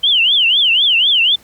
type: tone with vibrato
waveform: sine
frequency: 3069 Hz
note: G7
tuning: 37 cents flat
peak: -9 dBFS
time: 0.03-1.36 s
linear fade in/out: 10 ms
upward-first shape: triangle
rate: 4 Hz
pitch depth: 270 cents each way
effects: pink hiss -47 dBFS RMS until 1.43 s